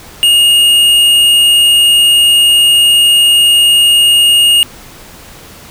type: tone with hard clipping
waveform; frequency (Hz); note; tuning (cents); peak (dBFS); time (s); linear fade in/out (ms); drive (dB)
sine; 2850; F7; +34; -6; 0.23-4.63; 0; 10
effects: pink hiss -34 dBFS RMS until 5.7 s